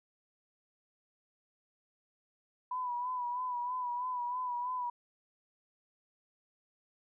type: tone with vibrato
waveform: sine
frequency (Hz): 987.8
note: B5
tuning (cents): 0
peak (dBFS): -33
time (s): 2.71-4.9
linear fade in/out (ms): 5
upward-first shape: sine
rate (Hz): 3.1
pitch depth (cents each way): 45
effects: none